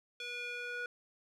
square tone with band-pass filter sweep, 485 Hz, B4, 31 cents flat, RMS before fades -41 dBFS, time 0.2-0.86 s, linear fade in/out 2 ms, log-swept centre 3000 to 1600 Hz, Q 2.8, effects none

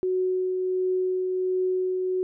sine tone with tremolo, 370 Hz, F#4, in tune, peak -21 dBFS, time 0.03-2.23 s, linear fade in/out 0 ms, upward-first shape triangle, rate 1.4 Hz, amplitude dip 30%, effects none

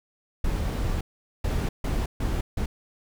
brown noise bursts at uneven times, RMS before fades -26 dBFS, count 5, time 0.44-1.01 / 1.44-1.69 / 1.84-2.06 / 2.2-2.41 / 2.57-2.66 s, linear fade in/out 5 ms, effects none

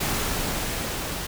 pink noise with level ramp, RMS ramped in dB -25 to -31 dBFS, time 0-1.27 s, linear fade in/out 10 ms, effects none

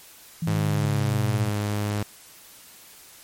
sine exponential sweep, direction down, 166.5 to 114.8 Hz, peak -23 dBFS, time 0.42-1.49 s, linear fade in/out 5 ms
sawtooth tone, 103.83 Hz, G#2, in tune, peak -20 dBFS, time 0.47-2.03 s, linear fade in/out 5 ms
effects white hiss -48 dBFS RMS until 3.23 s + MP3 64 kbps

